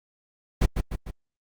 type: noise with echo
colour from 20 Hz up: brown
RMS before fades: -18 dBFS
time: 0.61-0.66 s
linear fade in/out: 10 ms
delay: 150 ms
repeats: 3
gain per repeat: -5 dB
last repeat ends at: 1.11 s
effects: Opus 48 kbps